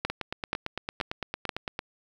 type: two click trains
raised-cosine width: 0.3 ms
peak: -11 / -15 dBFS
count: 4 / 16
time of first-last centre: 0.05-1.492 / 0.1-1.791 s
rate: 2.08 / 8.87 Hz
effects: 8-bit